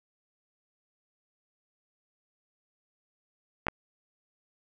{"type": "clicks", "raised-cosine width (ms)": 0.5, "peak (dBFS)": -12, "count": 2, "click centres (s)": [3.668, 3.684], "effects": []}